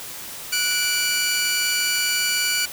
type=tone pair together; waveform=15% pulse; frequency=1469.9 / 2331 Hz; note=F#6 / D7; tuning=-12 / -14 cents; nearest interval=minor sixth; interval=798 cents; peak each=-17 / -15 dBFS; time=0.52-2.66 s; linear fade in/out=10 ms; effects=white hiss -35 dBFS RMS until 2.72 s